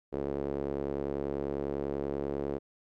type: tone with band-pass filter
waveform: sawtooth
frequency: 70.1 Hz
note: C#2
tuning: 20 cents sharp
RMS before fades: -34 dBFS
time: 0.12-2.59 s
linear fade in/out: 20 ms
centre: 420 Hz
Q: 2.5
effects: none